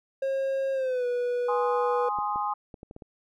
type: tone with pitch glide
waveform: triangle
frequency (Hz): 539 to 488.6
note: C#5 to B4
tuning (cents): -49 to -19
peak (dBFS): -23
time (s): 0.22-2.09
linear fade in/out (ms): 5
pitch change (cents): -170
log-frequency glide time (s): 0.73-1.06
type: chord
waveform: sine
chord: Ab major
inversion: none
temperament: equal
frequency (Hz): 830.6 / 1046.5 / 1244.5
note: Ab5 / C6 / Eb6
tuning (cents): 0 / 0 / 0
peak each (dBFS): -29 / -31 / -32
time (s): 1.48-2.54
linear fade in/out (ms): 10
type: clicks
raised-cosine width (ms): 2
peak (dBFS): -29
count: 7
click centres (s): 2.187 / 2.359 / 2.742 / 2.831 / 2.911 / 2.964 / 3.022
effects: none